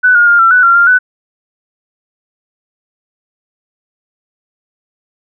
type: tone with pitch steps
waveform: sine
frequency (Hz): 1495 / 1425 / 1408 / 1350 / 1487 / 1377 / 1396 / 1495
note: F#6 / F6 / F6 / E6 / F#6 / F6 / F6 / F#6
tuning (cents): +17 / +34 / +14 / +41 / +8 / -25 / -1 / +17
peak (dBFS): -4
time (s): 0.03-0.99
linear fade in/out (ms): 20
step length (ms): 120
effects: none